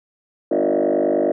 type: tone with frequency modulation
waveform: sine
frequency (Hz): 466.2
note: A#4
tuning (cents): 0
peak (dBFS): -14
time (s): 0.51-1.32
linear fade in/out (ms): 5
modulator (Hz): 50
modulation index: 3.8
effects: tanh soft clip ceiling -12 dBFS